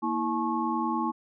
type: tone cluster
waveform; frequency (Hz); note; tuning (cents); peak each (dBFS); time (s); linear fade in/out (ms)
sine; 234.9 / 324.7 / 858 / 1093; A#3 / E4 / A5 / C#6; +13 / -26 / -44 / -25; -31; 0.02-1.12; 20
effects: none